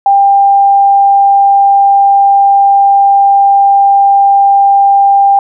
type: tone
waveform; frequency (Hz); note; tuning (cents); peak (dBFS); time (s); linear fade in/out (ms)
sine; 795; G5; +24; -3; 0.06-5.39; 2
effects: none